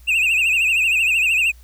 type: tone with vibrato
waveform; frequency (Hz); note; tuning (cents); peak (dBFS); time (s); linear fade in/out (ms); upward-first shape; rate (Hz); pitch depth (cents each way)
triangle; 2618; E7; -13; -13; 0.07-1.52; 20; triangle; 13; 130
effects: added 60 Hz sine -42 dBFS peak until 1.63 s + white hiss -55 dBFS RMS until 1.63 s